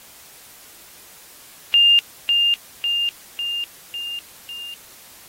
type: tone with echo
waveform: sine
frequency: 2807 Hz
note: F7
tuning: 8 cents sharp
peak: -10 dBFS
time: 1.74-1.99 s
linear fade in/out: 0 ms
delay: 550 ms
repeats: 5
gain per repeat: -4 dB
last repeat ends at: 4.74 s
effects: white hiss -45 dBFS RMS until 5.28 s + AAC 48 kbps